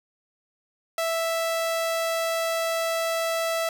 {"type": "tone", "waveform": "sawtooth", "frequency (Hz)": 659.3, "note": "E5", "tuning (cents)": 0, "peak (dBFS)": -20, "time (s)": [0.98, 3.69], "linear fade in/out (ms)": 2, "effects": []}